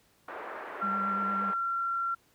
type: band-pass noise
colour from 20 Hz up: white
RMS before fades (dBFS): -41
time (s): 0.28-1.54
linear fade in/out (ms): 5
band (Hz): 330 to 1600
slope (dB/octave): 24
type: tone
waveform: sine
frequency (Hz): 1367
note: F6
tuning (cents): -37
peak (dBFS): -28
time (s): 0.81-2.15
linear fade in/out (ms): 10
type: tone with vibrato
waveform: triangle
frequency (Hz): 198.3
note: G3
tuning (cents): +20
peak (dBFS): -34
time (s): 0.82-1.52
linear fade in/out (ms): 20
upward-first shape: sine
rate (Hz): 8.6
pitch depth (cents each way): 29
effects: pink hiss -66 dBFS RMS until 2.34 s + high-pass 60 Hz 12 dB/octave